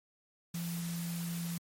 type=tone in noise; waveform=sine; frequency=170.2 Hz; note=F3; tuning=44 cents flat; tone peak=-35 dBFS; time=0.54-1.58 s; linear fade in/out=5 ms; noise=white; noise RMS=-45 dBFS; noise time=0.54-1.58 s; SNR=+7 dB; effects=MP3 64 kbps